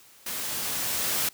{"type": "noise with level ramp", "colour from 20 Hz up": "white", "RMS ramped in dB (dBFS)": [-33, -26], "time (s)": [0.26, 1.29], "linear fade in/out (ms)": 5, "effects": ["white hiss -54 dBFS RMS until 1.33 s", "high-pass 60 Hz 12 dB/octave"]}